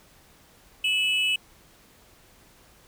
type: tone pair together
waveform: triangle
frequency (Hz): 2599 / 2960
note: E7 / F#7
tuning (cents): -25 / 0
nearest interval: major second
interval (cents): 225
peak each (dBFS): -22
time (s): 0.84-1.36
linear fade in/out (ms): 5
effects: tanh soft clip ceiling -14 dBFS + pink hiss -56 dBFS RMS until 2.87 s